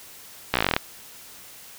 slowing click train, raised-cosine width 0.3 ms, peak -3 dBFS, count 12, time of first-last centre 0.54-0.765 s, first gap 15 ms, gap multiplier 1.06, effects white hiss -45 dBFS RMS until 1.78 s

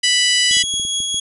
harmonic tone, 987.8 Hz, B5, in tune, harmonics 2 / 3 / 4 / 5 / 6 / 7 / 8 / 9 / 10, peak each -20 / -16 / -25 / -20 / -25 / -30 / -24 / -32 / -28 dBFS, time 0.03-0.63 s, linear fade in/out 10 ms
25% pulse tone with tremolo, 3328 Hz, G#7, 3 cents sharp, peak -14 dBFS, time 0.51-1.2 s, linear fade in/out 5 ms, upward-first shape triangle, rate 4.9 Hz, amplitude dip 30%
clicks, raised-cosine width 3 ms, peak -24 dBFS, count 8, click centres 0.511 / 0.569 / 0.639 / 0.74 / 0.798 / 0.851 / 1.003 / 1.144 s
effects resampled to 32000 Hz

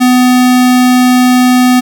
square tone, 250.7 Hz, B3, 26 cents sharp, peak -5 dBFS, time 0-1.81 s, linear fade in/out 20 ms, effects none

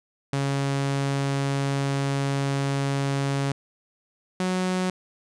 sawtooth tone pair in turn, 138.59 / 184.2 Hz, C#3 / F#3, 0 / -7 cents, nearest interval perfect fourth, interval 493 cents, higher second, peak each -19 dBFS, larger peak neither, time 0.33-3.52 / 4.4-4.9 s, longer first, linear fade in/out 2 ms, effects resampled to 22050 Hz

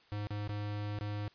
square tone with dropouts, 103.8 Hz, G#2, in tune, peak -36 dBFS, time 0.12-1.28 s, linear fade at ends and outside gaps 0 ms, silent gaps 0.27-0.306 / 0.476-0.492 / 0.988-1.01 s, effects white hiss -64 dBFS RMS until 1.34 s + resampled to 11025 Hz

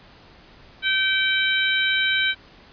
harmonic tone, 772 Hz, G5, 27 cents flat, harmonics 2 / 3 / 4 / 5, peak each -22 / -24 / -25 / -26 dBFS, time 0.82-2.35 s, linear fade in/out 50 ms, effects pink hiss -49 dBFS RMS until 2.72 s + resampled to 11025 Hz

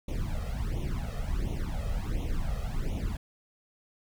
brown noise with flanger, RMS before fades -31 dBFS, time 0.08-3.17 s, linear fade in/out 5 ms, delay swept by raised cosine 0.31 to 1.61 ms, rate 1.4 Hz, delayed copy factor +0.95, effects none

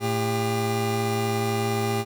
25% pulse tone pair together, 111.95 / 400.2 Hz, A2 / G4, +30 / +36 cents, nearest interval octave + minor seventh, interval 2206 cents, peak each -22 dBFS, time 0-2.05 s, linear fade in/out 50 ms, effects none

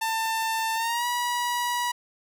sawtooth tone with pitch glide, 894 to 969.3 Hz, A5 to B5, +27 to -33 cents, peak -21 dBFS, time 0.01-1.92 s, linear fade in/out 10 ms, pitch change +140 cents, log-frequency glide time 0.75-1.06 s, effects none

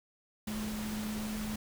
sine tone in noise, 214 Hz, A3, 48 cents flat, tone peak -35 dBFS, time 0.47-1.56 s, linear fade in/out 5 ms, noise pink, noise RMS -42 dBFS, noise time 0.47-1.56 s, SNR +4 dB, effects none

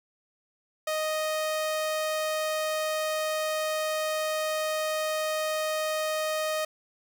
sawtooth tone, 622.3 Hz, D#5, in tune, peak -23 dBFS, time 0.87-6.65 s, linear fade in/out 5 ms, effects none

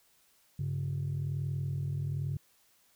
sine tone pair together, 99.28 / 140.4 Hz, G2 / C#3, +22 / +22 cents, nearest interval tritone, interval 600 cents, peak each -34 / -31 dBFS, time 0.59-2.37 s, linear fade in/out 5 ms, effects tanh soft clip ceiling -27 dBFS + white hiss -67 dBFS RMS until 2.95 s

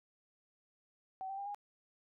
sine tone with pitch steps, 761 / 779.7 / 798.8 / 818.5 Hz, F#5 / G5 / G5 / G#5, +48 / -10 / +32 / -25 cents, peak -39 dBFS, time 1.21-1.546 s, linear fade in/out 0 ms, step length 84 ms, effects none

